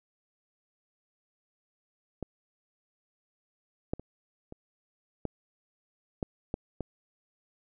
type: clicks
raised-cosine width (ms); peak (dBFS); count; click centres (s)
2; -21 / -16 / -29 / -29 / -18 / -17 / -17 / -20; 8; 2.227 / 3.935 / 3.996 / 4.524 / 5.253 / 6.228 / 6.541 / 6.807
effects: none